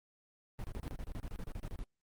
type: noise bursts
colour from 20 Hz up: brown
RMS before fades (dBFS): -40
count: 16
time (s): 0.59-1.839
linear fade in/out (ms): 0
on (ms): 49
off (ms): 31
effects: Opus 24 kbps